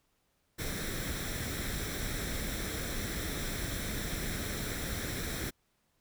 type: noise with comb filter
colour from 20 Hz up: pink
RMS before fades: -36 dBFS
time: 0.58-5.51 s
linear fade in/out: 20 ms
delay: 0.53 ms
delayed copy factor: +0.6
effects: pink hiss -75 dBFS RMS until 6 s